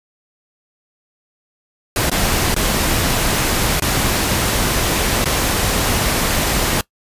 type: noise with dropouts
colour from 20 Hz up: pink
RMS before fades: -17 dBFS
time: 1.96-6.81 s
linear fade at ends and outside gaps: 2 ms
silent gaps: 2.098-2.115 / 2.544-2.563 / 3.799-3.821 / 5.244-5.256 s
effects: noise-tail reverb RT60 0.1 s tail -21 dB re dry + resampled to 32000 Hz